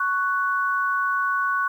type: tone pair together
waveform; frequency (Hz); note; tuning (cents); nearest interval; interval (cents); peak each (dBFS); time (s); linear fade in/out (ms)
sine; 1112 / 1484.3; C#6 / F#6; +5 / +5; perfect fourth; 500; -23; 0-1.68; 5
effects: 9-bit